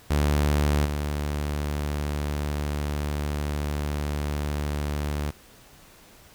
sawtooth tone with level steps, 73.5 Hz, D2, 2 cents sharp, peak -16 / -22 dBFS, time 0.1-5.31 s, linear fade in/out 10 ms, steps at 0.85 s, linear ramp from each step 10 ms, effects pink hiss -52 dBFS RMS until 6.34 s

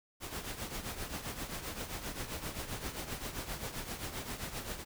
pink noise with tremolo, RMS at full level -38 dBFS, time 0.2-4.85 s, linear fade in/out 50 ms, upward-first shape triangle, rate 7.6 Hz, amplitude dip 70%, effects none

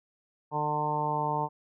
harmonic tone, 149.9 Hz, D3, 36 cents sharp, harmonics 1 / 2 / 3 / 4 / 5 / 6 / 7, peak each -35 / -40 / -37 / -38 / -36 / -29 / -36 dBFS, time 0.51-1.49 s, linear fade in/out 50 ms, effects none

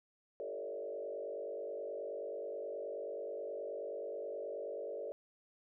sine tone with frequency modulation, 508 Hz, B4, 49 cents sharp, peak -39 dBFS, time 0.4-5.12 s, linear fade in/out 0 ms, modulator 49.4 Hz, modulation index 2.2, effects none

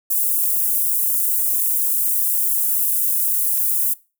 white high-pass noise, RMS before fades -19 dBFS, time 0.1-3.94 s, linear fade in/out 10 ms, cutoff 9800 Hz, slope 24 dB/octave, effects noise-tail reverb RT60 0.3 s tail -21 dB re dry

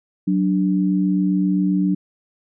sine tone pair together, 186.16 / 293.7 Hz, F#3 / D4, +11 / 0 cents, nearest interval minor sixth, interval 789 cents, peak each -17 / -20 dBFS, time 0.27-1.95 s, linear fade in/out 10 ms, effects none

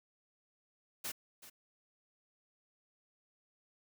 white noise with echo, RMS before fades -40 dBFS, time 1.04-1.12 s, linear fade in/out 10 ms, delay 380 ms, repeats 1, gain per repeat -14 dB, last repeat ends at 1.5 s, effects none

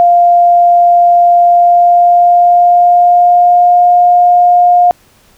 sine tone with pitch glide, 698.5 to 709.1 Hz, F5 to F5, 0 to +26 cents, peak -3 dBFS, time 0-4.91 s, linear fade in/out 0 ms, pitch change +26 cents, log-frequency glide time 1.45-3.85 s, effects pink hiss -47 dBFS RMS until 5.37 s

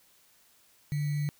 sine tone with sample-and-hold, 146.83 Hz, D3, in tune, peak -27 dBFS, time 0.92-1.29 s, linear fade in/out 0 ms, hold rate 2100 Hz, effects white hiss -63 dBFS RMS until 1.39 s

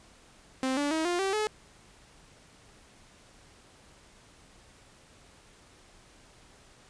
sawtooth tone with pitch steps, 261.6 / 288.6 / 318.4 / 351.2 / 387.5 / 427.4 Hz, C4 / D4 / D#4 / F4 / G4 / G#4, 0 / -30 / +40 / +10 / -20 / +50 cents, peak -23 dBFS, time 0.63-1.47 s, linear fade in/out 0 ms, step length 140 ms, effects pink hiss -57 dBFS RMS until 6.89 s + resampled to 22050 Hz

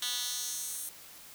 10% pulse tone with high-pass filter sweep, 245.5 Hz, B3, 10 cents flat, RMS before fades -36 dBFS, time 0.02-0.89 s, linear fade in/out 2 ms, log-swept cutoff 3200 to 10000 Hz, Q 1.5, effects white hiss -51 dBFS RMS until 1.34 s

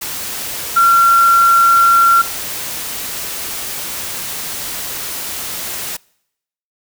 sine tone in noise, 1369 Hz, F6, 35 cents flat, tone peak -7 dBFS, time 0.76-2.22 s, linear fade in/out 10 ms, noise white, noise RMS -24 dBFS, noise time 0.01-5.97 s, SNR +14 dB, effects noise-tail reverb RT60 0.8 s tail -26 dB re dry

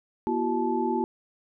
sine tone cluster, 240.8 / 339.5 / 378.7 / 870 Hz, B3 / F4 / F#4 / A5, -44 / -49 / +40 / -20 cents, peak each -29 dBFS, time 0.27-1.04 s, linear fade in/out 0 ms, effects none

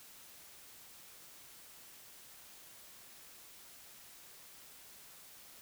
silence, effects white hiss -56 dBFS RMS until 5.61 s

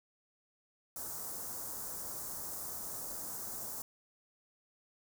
white band-stop noise, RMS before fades -42 dBFS, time 0.96-3.82 s, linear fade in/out 2 ms, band 1300 to 6000 Hz, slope 24 dB/octave, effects none

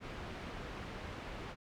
pink low-pass noise, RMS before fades -45 dBFS, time 0-1.56 s, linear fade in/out 50 ms, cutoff 2800 Hz, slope 12 dB/octave, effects none

